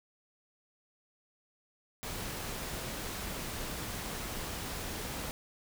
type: noise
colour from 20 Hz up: pink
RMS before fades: -39 dBFS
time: 2.03-5.31 s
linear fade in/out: 0 ms
effects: none